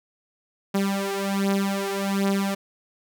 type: beating tone pair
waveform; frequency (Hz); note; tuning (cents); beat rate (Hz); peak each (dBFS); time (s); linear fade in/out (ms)
sawtooth; 196.4 / 197.7; G3 / G3; +4 / +15; 1.3; -21 / -22; 0.74-2.55; 10
effects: none